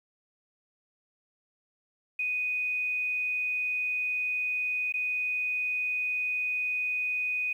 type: tone with dropouts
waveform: sine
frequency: 2489 Hz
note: D#7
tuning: in tune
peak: -27 dBFS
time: 2.19-7.53 s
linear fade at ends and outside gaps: 5 ms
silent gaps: 4.924-4.939 s
effects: 10-bit